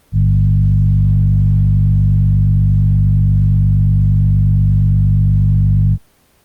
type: tone with frequency modulation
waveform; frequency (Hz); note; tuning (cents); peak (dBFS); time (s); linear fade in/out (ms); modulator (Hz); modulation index
sine; 103.83; G#2; 0; -8; 0.12-5.98; 50; 48.5; 1.1
effects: pink hiss -53 dBFS RMS until 6.44 s + Opus 24 kbps